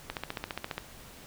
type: click train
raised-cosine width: 0.3 ms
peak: -17 dBFS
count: 11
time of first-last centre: 0.1-0.78 s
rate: 14.7 Hz
effects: pink hiss -50 dBFS RMS until 1.26 s